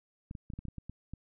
clicks, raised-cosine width 5 ms, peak -29 dBFS, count 10, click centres 0.311 / 0.352 / 0.502 / 0.536 / 0.59 / 0.653 / 0.684 / 0.783 / 0.896 / 1.136 s, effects none

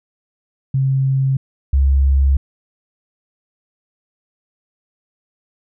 sine tone pair in turn, 134.2 / 68.23 Hz, C3 / C#2, +44 / -27 cents, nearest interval octave, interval 1171 cents, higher first, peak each -13 / -10 dBFS, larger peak second, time 0.74-1.37 / 1.73-2.37 s, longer second, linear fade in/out 5 ms, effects none

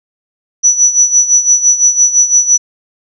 sine tone with tremolo, 5920 Hz, F#8, in tune, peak -3 dBFS, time 0.63-2.58 s, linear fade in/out 20 ms, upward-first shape sine, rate 5.9 Hz, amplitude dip 75%, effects none

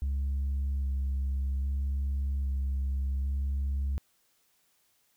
sine tone with vibrato, 68.1 Hz, C#2, 30 cents flat, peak -25 dBFS, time 0.02-3.98 s, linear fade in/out 0 ms, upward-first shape square, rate 0.62 Hz, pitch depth 17 cents each way, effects tanh soft clip ceiling -26 dBFS + white hiss -70 dBFS RMS until 5.16 s

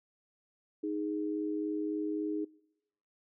sine tone pair together, 311.1 / 414.7 Hz, D#4 / G#4, 0 / -3 cents, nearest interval perfect fourth, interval 497 cents, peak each -33 / -37 dBFS, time 0.83-2.45 s, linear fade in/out 10 ms, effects noise-tail reverb RT60 0.9 s tail -24 dB re dry

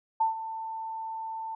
sine tone with ADSR envelope, 892 Hz, A5, 23 cents sharp, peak -20 dBFS, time 0.2-1.55 s, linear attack 10 ms, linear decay 130 ms, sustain -13 dB, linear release 4 ms, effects none

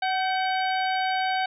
harmonic tone with a mistuned harmonic, 751 Hz, F#5, 26 cents sharp, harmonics 1 / 2 / 3 / 4 / 5 / 6, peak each -24 / -30 / -34 / -36 / -38 / -40 dBFS, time 0.02-1.46 s, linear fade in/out 5 ms, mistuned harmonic 2, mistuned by +54 cents, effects none

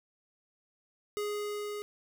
square tone with level ramp, 415.3 Hz, G#4, in tune, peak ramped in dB -32 to -37 dBFS, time 1.17-1.82 s, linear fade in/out 0 ms, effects none

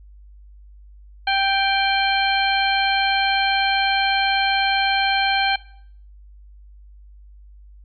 harmonic tone with a mistuned harmonic, 784 Hz, G5, in tune, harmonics 1 / 2 / 3 / 4 / 5, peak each -20 / -23 / -25 / -26 / -27 dBFS, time 1.27-5.56 s, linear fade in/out 5 ms, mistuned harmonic 5, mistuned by +110 cents, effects noise-tail reverb RT60 0.6 s tail -19 dB re dry + added 50 Hz sine -42 dBFS peak until 7.84 s

